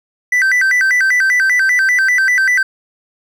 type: tone with vibrato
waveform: triangle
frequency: 1755 Hz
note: A6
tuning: 5 cents flat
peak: -8 dBFS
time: 0.32-2.63 s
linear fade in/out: 5 ms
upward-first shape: square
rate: 5.1 Hz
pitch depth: 210 cents each way
effects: none